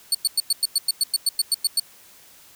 25% pulse tone bursts, 4440 Hz, C#8, 2 cents sharp, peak -12 dBFS, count 14, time 0.12-1.798 s, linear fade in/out 2 ms, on 27 ms, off 100 ms, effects white hiss -50 dBFS RMS until 2.55 s

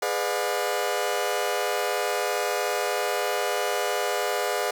sawtooth chord, G# diminished seventh, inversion none, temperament just, 415.3 / 498.4 / 598 / 717.6 Hz, G#4 / B4 / D5 / F5, 0 / +16 / +31 / +47 cents, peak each -26 dBFS, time 0.02-4.71 s, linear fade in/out 5 ms, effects none

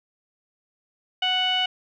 sawtooth tone with low-pass filter, 740 Hz, F#5, in tune, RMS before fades -23 dBFS, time 1.22-1.66 s, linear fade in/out 5 ms, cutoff 3000 Hz, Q 8.1, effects none

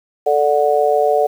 sine chord, D major, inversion second, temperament just, 440.5 / 587.3 / 734.2 Hz, A4 / D5 / F#5, +2 / 0 / -14 cents, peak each -16 dBFS, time 0.26-1.27 s, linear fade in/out 10 ms, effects 7-bit

